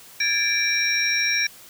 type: tone cluster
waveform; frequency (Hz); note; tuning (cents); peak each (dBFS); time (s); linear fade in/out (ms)
sine; 1649 / 1762 / 2343 / 3905 / 5590; G#6 / A6 / D7 / B7 / F8; -13 / +2 / -5 / -20 / +1; -29 / -31 / -22 / -30 / -24; 0.2-1.47; 5
effects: white hiss -46 dBFS RMS until 1.69 s